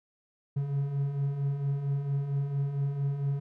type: beating tone pair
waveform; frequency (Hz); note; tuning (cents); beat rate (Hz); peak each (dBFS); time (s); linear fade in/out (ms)
triangle; 136.6 / 141; C#3 / C#3; -25 / +30; 4.4; -34 / -26; 0.56-3.4; 10
effects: none